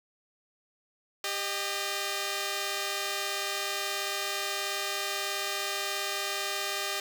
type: tone pair together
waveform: 5% pulse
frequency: 396.1 / 613.4 Hz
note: G4 / D#5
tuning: +18 / -25 cents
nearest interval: minor sixth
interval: 757 cents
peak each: -22 dBFS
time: 1.24-7 s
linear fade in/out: 2 ms
effects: none